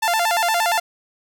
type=tone with vibrato; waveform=sawtooth; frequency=784 Hz; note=G5; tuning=in tune; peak=-13 dBFS; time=0.02-0.8 s; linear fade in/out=10 ms; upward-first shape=square; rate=8.6 Hz; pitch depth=210 cents each way; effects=none